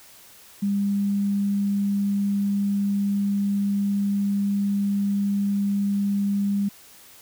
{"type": "tone", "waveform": "sine", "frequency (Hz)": 200.7, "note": "G3", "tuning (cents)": 41, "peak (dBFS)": -20, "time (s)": [0.62, 6.69], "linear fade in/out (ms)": 10, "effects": ["white hiss -49 dBFS RMS until 7.21 s"]}